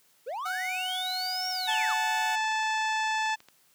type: linear two-way sweep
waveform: triangle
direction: up then down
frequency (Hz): 426 to 5610 to 863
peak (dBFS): -30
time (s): 0.26-1.95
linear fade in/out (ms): 20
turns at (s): 1.49
type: tone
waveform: sawtooth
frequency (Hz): 740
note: F#5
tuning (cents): 0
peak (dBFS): -29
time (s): 0.45-2.36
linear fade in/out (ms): 10
type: harmonic tone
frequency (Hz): 873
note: A5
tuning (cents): -14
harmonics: 1 / 2 / 3 / 4 / 5 / 6 / 7 / 8 / 9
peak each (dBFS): -28 / -31 / -35 / -39 / -45 / -44 / -47 / -47 / -49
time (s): 1.67-3.36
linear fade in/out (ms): 20
type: clicks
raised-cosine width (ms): 0.2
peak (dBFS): -33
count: 12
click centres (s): 1.74 / 1.794 / 2.176 / 2.305 / 2.389 / 2.441 / 2.516 / 2.635 / 3.259 / 3.298 / 3.404 / 3.486
effects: white hiss -64 dBFS RMS until 3.74 s + high-pass 100 Hz 12 dB/octave